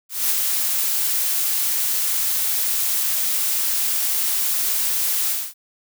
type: noise with ADSR envelope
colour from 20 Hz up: blue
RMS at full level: -18 dBFS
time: 0.09-5.54 s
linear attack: 210 ms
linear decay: 22 ms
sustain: -3 dB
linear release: 240 ms
effects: none